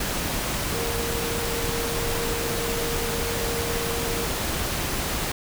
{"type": "tone in noise", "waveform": "sine", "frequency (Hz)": 466.2, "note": "A#4", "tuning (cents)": 0, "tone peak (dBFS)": -30, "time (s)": [0.74, 4.26], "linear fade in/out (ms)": 5, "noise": "pink", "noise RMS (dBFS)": -27, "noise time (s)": [0, 5.32], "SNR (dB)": -6, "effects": []}